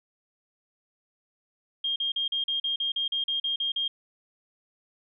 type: tone bursts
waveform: sine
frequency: 3221 Hz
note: G7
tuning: 46 cents sharp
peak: -25 dBFS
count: 13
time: 1.84-3.88 s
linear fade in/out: 5 ms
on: 120 ms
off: 40 ms
effects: none